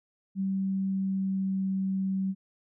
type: tone with pitch glide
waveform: sine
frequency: 192.8 to 191.58 Hz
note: G3 to G3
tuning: -28 to -39 cents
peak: -26 dBFS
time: 0.35-2.35 s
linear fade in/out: 50 ms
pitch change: -11 cents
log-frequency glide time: 0.65-1.65 s
effects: none